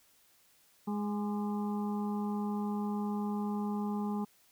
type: harmonic tone with a mistuned harmonic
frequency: 207.2 Hz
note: G#3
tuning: 4 cents flat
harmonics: 1 / 2 / 4 / 5 / 6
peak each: -32 / -42 / -42 / -47 / -51 dBFS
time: 0.87-4.25 s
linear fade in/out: 10 ms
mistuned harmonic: 6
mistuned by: -54 cents
effects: white hiss -66 dBFS RMS until 4.51 s